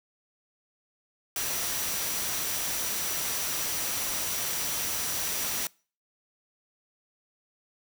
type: tone in noise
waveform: sine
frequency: 5840 Hz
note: F#8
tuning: 24 cents flat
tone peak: -38 dBFS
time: 1.36-5.67 s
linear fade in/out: 2 ms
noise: white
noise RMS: -31 dBFS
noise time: 1.36-5.67 s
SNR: -10 dB
effects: noise-tail reverb RT60 0.4 s tail -25 dB re dry